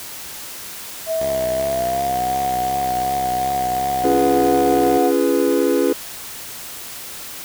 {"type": "tone with pitch glide", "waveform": "sine", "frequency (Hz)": [648, 731.6], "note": ["E5", "F#5"], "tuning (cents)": [-30, -20], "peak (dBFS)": -18, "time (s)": [1.06, 5.12], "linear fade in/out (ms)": 50, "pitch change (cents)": 210, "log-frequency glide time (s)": [1.56, 2.25]}
{"type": "tone with vibrato", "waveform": "5% pulse", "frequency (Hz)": 65.41, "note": "C2", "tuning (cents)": 0, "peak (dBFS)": -17, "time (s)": [1.2, 4.98], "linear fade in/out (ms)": 5, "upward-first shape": "triangle", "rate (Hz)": 2.7, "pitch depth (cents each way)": 110}
{"type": "chord", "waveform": "triangle", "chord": "C# dominant seventh", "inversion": "none", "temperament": "equal with one note detuned", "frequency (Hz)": [277.2, 341.1, 415.3, 493.9], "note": ["C#4", "E#4", "G#4", "B4"], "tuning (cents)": [0, -41, 0, 0], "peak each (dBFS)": -18, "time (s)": [4.04, 5.93], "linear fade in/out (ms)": 5}
{"effects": ["white hiss -33 dBFS RMS until 7.44 s"]}